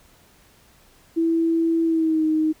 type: tone with pitch glide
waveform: sine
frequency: 329.6 to 312.5 Hz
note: E4 to D#4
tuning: 0 to +8 cents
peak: -17 dBFS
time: 1.16-2.53 s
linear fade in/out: 20 ms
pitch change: -92 cents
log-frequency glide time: 1.84-2.25 s
effects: pink hiss -55 dBFS RMS until 2.6 s